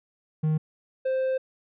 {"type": "tone pair in turn", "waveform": "triangle", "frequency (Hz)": [155.56, 523.2], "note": ["D#3", "C5"], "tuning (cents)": [0, 0], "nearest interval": "octave + major sixth", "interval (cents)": 2100, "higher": "second", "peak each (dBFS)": [-19, -21], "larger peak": "first", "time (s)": [[0.43, 0.58], [1.05, 1.38]], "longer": "second", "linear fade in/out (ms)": 10, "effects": ["resampled to 8000 Hz"]}